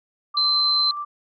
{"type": "tone with tremolo", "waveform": "sine", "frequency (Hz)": 1175, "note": "D6", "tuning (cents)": 1, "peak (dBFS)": -26, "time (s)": [0.34, 1.05], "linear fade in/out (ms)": 10, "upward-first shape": "square", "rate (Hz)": 9.5, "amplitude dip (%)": 25}
{"type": "tone", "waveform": "sine", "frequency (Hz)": 4087, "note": "C8", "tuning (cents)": -41, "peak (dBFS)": -17, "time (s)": [0.37, 0.91], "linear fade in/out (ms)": 2}
{"effects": []}